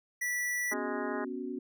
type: tone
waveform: square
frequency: 1958 Hz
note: B6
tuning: 15 cents flat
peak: -31 dBFS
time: 0.21-0.74 s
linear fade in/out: 10 ms
type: harmonic tone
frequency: 207.4 Hz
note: G#3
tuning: 2 cents flat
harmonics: 2 / 3 / 4 / 5 / 6 / 7 / 8 / 9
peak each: -39 / -41 / -42 / -43 / -44 / -44 / -45 / -46 dBFS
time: 0.71-1.25 s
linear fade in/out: 10 ms
type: chord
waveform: sine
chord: B suspended second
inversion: none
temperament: equal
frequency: 246.9 / 277.2 / 370 Hz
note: B3 / C#4 / F#4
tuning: 0 / 0 / 0 cents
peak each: -39 dBFS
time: 0.72-1.59 s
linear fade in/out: 5 ms
effects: none